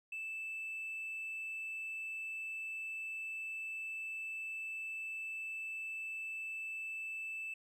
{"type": "tone", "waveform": "triangle", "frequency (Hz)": 2637, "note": "E7", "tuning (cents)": 0, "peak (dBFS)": -37, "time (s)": [0.12, 7.54], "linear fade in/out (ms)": 5, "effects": ["tanh soft clip ceiling -35 dBFS", "resampled to 32000 Hz"]}